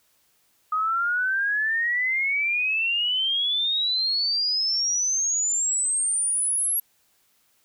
sine exponential sweep, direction up, 1244.5 to 11420 Hz, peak -21 dBFS, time 0.72-6.8 s, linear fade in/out 5 ms, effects white hiss -65 dBFS RMS until 7.64 s

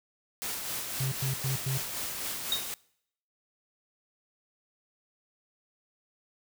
white noise with tremolo, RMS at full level -34 dBFS, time 0.42-2.74 s, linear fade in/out 0 ms, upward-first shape sine, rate 3.9 Hz, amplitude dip 35%
triangle tone bursts, 133.1 Hz, C3, 30 cents sharp, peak -26 dBFS, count 4, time 1-1.78 s, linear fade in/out 5 ms, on 120 ms, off 100 ms
sine tone with exponential decay, 3735 Hz, A#7, 3 cents sharp, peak -22 dBFS, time 2.52-2.67 s, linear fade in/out 2 ms, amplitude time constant 32 ms
effects noise-tail reverb RT60 0.7 s tail -23 dB re dry

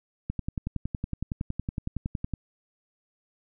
click train, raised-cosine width 5 ms, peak -17 dBFS, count 23, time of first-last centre 0.3-2.337 s, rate 10.8 Hz, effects none

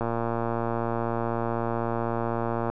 click train, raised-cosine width 1 ms, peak -14 dBFS, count 313, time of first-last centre 0.01-2.7 s, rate 116 Hz, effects none

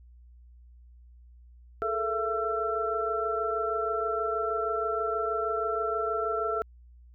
sine tone cluster, 429.9 / 456.2 / 673 / 1342 Hz, A4 / A#4 / E5 / E6, -40 / -37 / +36 / +31 cents, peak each -32 / -35 / -33 / -30 dBFS, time 1.82-6.62 s, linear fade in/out 0 ms, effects added 60 Hz sine -50 dBFS peak until 7.14 s

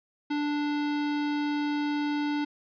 square tone, 293.7 Hz, D4, in tune, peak -27 dBFS, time 0.3-2.45 s, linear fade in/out 10 ms, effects resampled to 11025 Hz

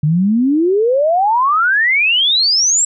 sine exponential sweep, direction up, 144.2 to 7810 Hz, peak -10 dBFS, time 0.03-2.85 s, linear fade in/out 5 ms, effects none

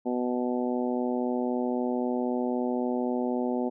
harmonic tone, 123.8 Hz, B2, 5 cents sharp, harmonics 2 / 3 / 4 / 5 / 6 / 7, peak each -28 / -32 / -34 / -36 / -38 / -39 dBFS, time 0.05-3.7 s, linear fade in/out 20 ms, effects none

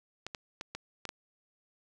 clicks, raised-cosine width 0.2 ms, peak -21 dBFS, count 6, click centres 0.266 / 0.348 / 0.611 / 0.75 / 1.053 / 1.091 s, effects none

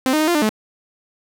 sawtooth tone with pitch steps, 260.2 / 307.7 / 310.4 / 347.1 / 299.6 / 215.4 Hz, C4 / D#4 / D#4 / F4 / D4 / A3, -9 / -19 / -4 / -11 / +35 / -37 cents, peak -11 dBFS, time 0.06-0.492 s, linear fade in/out 0 ms, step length 72 ms, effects none

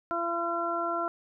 harmonic tone, 340 Hz, F4, 46 cents flat, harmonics 1 / 2 / 3 / 4, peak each -35 / -32 / -36 / -31 dBFS, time 0.11-1.08 s, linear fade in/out 0 ms, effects none

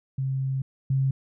sine tone pair in turn, 133.6 / 134.37 Hz, C3 / C3, +36 / +46 cents, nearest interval unison, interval 10 cents, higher second, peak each -24 / -20 dBFS, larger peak second, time 0.18-0.62 / 0.9-1.11 s, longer first, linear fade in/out 5 ms, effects none

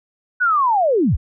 sine linear sweep, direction down, 1510 to 34.5 Hz, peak -13 dBFS, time 0.4-1.17 s, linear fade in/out 20 ms, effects none

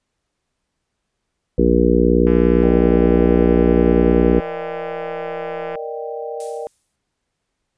harmonic tone, 59.6 Hz, A#1, 39 cents sharp, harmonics 1 / 3 / 4 / 5 / 6 / 7 / 8, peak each -19 / -19 / -19 / -19 / -19 / -19 / -19 dBFS, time 1.58-4.4 s, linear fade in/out 5 ms
click train, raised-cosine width 0.5 ms, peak -18 dBFS, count 590, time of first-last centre 2.27-5.755 s, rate 169 Hz
sine chord, Eb major seventh, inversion second, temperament equal, 466.2 / 587.3 / 622.3 / 784 Hz, Bb4 / D5 / Eb5 / G5, 0 / 0 / 0 / 0 cents, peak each -27 / -32 / -33 / -32 dBFS, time 2.63-6.67 s, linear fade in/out 0 ms
violet noise with exponential decay, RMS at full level -30 dBFS, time 6.4-6.96 s, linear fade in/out 2 ms, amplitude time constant 120 ms
effects pink hiss -75 dBFS RMS until 7.77 s + resampled to 22050 Hz

